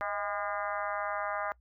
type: harmonic tone with a mistuned harmonic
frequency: 203 Hz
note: G#3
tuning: 39 cents flat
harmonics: 3 / 4 / 5 / 6 / 7 / 8 / 9 / 10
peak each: -37 / -38 / -41 / -37 / -41 / -42 / -46 / -46 dBFS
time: 0.01-1.52 s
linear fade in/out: 0 ms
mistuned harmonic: 3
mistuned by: +49 cents
effects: noise-tail reverb RT60 0.1 s tail -23 dB re dry + added 60 Hz sine -61 dBFS peak until 1.6 s